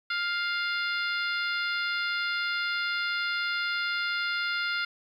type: harmonic tone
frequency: 701 Hz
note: F5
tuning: 6 cents sharp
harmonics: 2 / 3 / 4 / 5 / 6 / 7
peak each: -29 / -34 / -38 / -38 / -39 / -41 dBFS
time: 0.1-4.85 s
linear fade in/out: 5 ms
effects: 10-bit